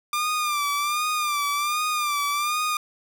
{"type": "tone with vibrato", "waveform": "sawtooth", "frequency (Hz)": 1192, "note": "D6", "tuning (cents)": 25, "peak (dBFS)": -19, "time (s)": [0.13, 2.77], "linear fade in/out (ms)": 2, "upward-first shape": "sine", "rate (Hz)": 1.3, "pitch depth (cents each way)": 63, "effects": []}